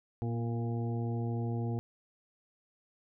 harmonic tone with a mistuned harmonic, 116.54 Hz, A#2, in tune, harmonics 1 / 2 / 3 / 4 / 6 / 7, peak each -32 / -38 / -42 / -44 / -48 / -49 dBFS, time 0.22-1.79 s, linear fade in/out 0 ms, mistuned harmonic 2, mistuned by +28 cents, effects none

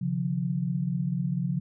sine tone cluster, 136.7 / 152.7 / 176.9 Hz, C#3 / D#3 / F3, -24 / -32 / +23 cents, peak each -29 / -36 / -28 dBFS, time 0.01-1.6 s, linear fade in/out 10 ms, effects none

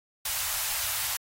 white band-stop noise, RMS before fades -30 dBFS, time 0.25-1.17 s, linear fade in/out 5 ms, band 110 to 710 Hz, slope 24 dB/octave, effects AAC 48 kbps

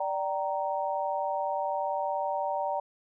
sine chord, G minor, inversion second, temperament equal with one note detuned, 587.3 / 771.4 / 932.3 Hz, D5 / G5 / Bb5, 0 / -28 / 0 cents, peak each -32 dBFS, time 0-2.8 s, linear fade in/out 5 ms, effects none

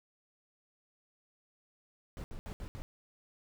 brown noise bursts at uneven times, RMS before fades -42 dBFS, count 5, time 2.17-2.24 / 2.31-2.39 / 2.46-2.53 / 2.6-2.68 / 2.75-2.82 s, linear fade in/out 0 ms, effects none

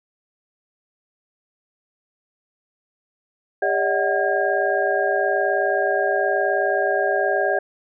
sine tone cluster, 401 / 579 / 638 / 746 / 1622 Hz, G4 / D5 / D#5 / F#5 / G#6, +39 / -25 / +43 / +14 / -41 cents, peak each -24 dBFS, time 3.62-7.59 s, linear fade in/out 5 ms, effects none

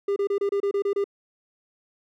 triangle tone bursts, 400.7 Hz, G4, 38 cents sharp, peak -19 dBFS, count 9, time 0.08-1.042 s, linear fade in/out 5 ms, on 82 ms, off 28 ms, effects none

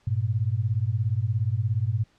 sine beating tone pair, 101.1 / 118.1 Hz, G#2 / A#2, -46 / +23 cents, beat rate 17 Hz, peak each -25 dBFS, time 0.07-2.04 s, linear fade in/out 5 ms, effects pink hiss -64 dBFS RMS until 2.18 s + low-pass 6000 Hz 12 dB/octave

